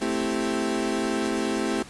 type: chord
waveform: 35% pulse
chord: A minor seventh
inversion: none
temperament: equal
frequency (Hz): 220 / 261.6 / 329.6 / 392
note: A3 / C4 / E4 / G4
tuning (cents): 0 / 0 / 0 / 0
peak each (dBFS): -28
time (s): 0.01-1.83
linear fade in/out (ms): 10
effects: pink hiss -45 dBFS RMS until 1.89 s + resampled to 24000 Hz